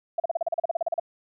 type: tone bursts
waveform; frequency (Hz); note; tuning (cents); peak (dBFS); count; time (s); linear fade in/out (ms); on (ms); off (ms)
sine; 670; E5; +28; -21; 15; 0.18-0.998; 5; 20; 37
effects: none